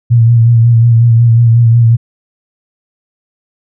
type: tone with vibrato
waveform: sine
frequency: 116.54 Hz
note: A#2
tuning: in tune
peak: -3 dBFS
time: 0.1-1.97 s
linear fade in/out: 20 ms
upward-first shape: sine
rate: 5.5 Hz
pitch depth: 40 cents each way
effects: none